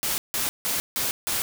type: noise bursts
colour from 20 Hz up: white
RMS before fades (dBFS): -26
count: 5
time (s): 0.03-1.42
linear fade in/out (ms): 0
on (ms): 150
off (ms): 160
effects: none